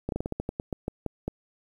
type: slowing click train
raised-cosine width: 2 ms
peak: -16 dBFS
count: 13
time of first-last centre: 0.09-1.28 s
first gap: 32 ms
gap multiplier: 1.19
effects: 9-bit